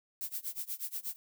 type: noise with tremolo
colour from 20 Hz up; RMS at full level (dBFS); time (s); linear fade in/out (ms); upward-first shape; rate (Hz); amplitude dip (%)
violet; -36; 0.21-1.16; 0; sine; 8.3; 95
effects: none